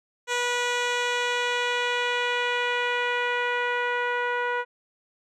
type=tone with low-pass filter sweep; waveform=10% pulse; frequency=487.1 Hz; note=B4; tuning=24 cents flat; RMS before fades=-26 dBFS; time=0.27-4.65 s; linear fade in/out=50 ms; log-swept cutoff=6800 to 1500 Hz; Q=1.1; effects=none